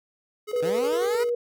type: tone with tremolo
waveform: square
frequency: 424.6 Hz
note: G#4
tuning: 38 cents sharp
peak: -32 dBFS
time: 0.47-1.3 s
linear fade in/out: 20 ms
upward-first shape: square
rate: 11 Hz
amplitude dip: 65%
type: tone with pitch glide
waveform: sine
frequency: 489.4 to 479.6 Hz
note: B4 to A#4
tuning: -16 to +49 cents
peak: -22 dBFS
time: 0.53-1.35 s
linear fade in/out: 5 ms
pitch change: -35 cents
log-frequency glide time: 0.69-1 s
type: linear sweep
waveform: 15% pulse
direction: up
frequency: 146.83 to 493.9 Hz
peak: -23 dBFS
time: 0.62-1.24 s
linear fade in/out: 10 ms
effects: none